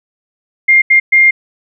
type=tone bursts at uneven times; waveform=sine; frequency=2115 Hz; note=C7; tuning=18 cents sharp; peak=-4 dBFS; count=3; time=0.68-0.82 / 0.9-1 / 1.12-1.31 s; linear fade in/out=10 ms; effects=none